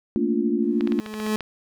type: chord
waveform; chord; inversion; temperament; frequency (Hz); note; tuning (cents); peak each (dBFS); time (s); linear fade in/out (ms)
sine; Bb major seventh; third; equal with one note detuned; 220 / 233.1 / 289 / 349.2; A3 / Bb3 / D4 / F4; 0 / 0 / -28 / 0; -25; 0.16-1; 0
type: tone with exponential growth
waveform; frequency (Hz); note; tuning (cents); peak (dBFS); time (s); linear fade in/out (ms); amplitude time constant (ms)
30% pulse; 214.7; A3; -42; -17; 0.62-1.36; 0; 160
type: clicks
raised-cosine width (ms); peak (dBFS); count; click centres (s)
0.3; -17; 9; 0.809 / 0.874 / 0.921 / 0.99 / 1.062 / 1.14 / 1.201 / 1.265 / 1.407
effects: none